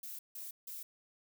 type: noise bursts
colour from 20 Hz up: violet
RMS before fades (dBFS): -45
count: 3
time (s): 0.03-0.83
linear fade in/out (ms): 5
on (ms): 160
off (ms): 160
effects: none